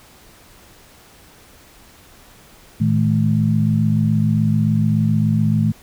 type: tone cluster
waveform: sine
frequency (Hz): 111.7 / 158.7 / 214.9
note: A2 / D#3 / A3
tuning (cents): +27 / +35 / -41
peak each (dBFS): -18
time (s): 2.8-5.72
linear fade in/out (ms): 10
effects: pink hiss -47 dBFS RMS until 5.82 s